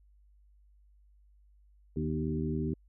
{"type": "harmonic tone with a mistuned harmonic", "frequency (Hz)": 77.78, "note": "D#2", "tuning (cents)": 0, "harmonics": [1, 2, 3, 4, 5], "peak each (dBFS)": [-37, -34, -35, -38, -38], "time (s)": [1.96, 2.74], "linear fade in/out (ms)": 5, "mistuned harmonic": 3, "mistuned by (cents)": 48, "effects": ["added 50 Hz sine -59 dBFS peak until 2.88 s"]}